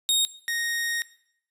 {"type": "tone pair in turn", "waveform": "sawtooth", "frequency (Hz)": [3729, 1864.5], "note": ["A#7", "A#6"], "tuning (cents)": [0, 0], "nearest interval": "octave", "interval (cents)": 1200, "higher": "first", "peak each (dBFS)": [-16, -22], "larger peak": "first", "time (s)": [[0.09, 0.25], [0.48, 1.02]], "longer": "second", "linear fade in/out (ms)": 0, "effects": ["noise-tail reverb RT60 0.7 s tail -19 dB re dry", "resampled to 32000 Hz"]}